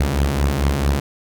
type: beating tone pair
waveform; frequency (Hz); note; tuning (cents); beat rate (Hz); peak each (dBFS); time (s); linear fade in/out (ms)
sawtooth; 66.7 / 71.2; C2 / C#2; +34 / +47; 4.5; -17 / -14; 0-1; 5
effects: none